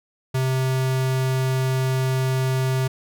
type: tone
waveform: square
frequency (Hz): 130.81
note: C3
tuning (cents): 0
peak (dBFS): -20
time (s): 0.34-2.88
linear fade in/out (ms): 10
effects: none